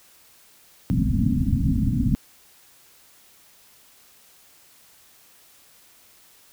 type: low-pass noise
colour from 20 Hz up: white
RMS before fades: -21 dBFS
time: 0.9-2.15 s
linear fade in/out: 0 ms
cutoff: 270 Hz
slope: 96 dB/octave
effects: white hiss -54 dBFS RMS until 6.52 s